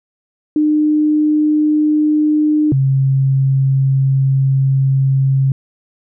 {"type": "tone pair in turn", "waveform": "sine", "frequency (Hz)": [303.3, 134.83], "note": ["D#4", "C#3"], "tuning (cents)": [-44, -48], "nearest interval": "octave + major second", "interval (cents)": 1404, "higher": "first", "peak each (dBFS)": -10, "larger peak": "neither", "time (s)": [[0.56, 2.72], [2.72, 5.52]], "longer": "second", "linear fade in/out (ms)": 2, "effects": []}